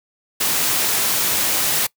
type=noise; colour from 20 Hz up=white; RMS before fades=-19 dBFS; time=0.4-1.87 s; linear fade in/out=10 ms; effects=noise-tail reverb RT60 0.1 s tail -23 dB re dry + high-pass 100 Hz 12 dB/octave